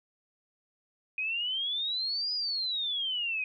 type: exponential two-way sweep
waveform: sine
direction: up then down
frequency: 2483 to 4995 to 2483 Hz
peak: -29 dBFS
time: 1.18-3.44 s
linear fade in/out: 2 ms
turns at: 2.33 s
effects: none